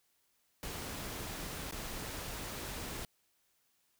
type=noise with dropouts; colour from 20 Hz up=pink; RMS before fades=-42 dBFS; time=0.63-3.05 s; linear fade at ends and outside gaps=1 ms; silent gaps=1.711-1.723 s; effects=white hiss -75 dBFS RMS until 3.99 s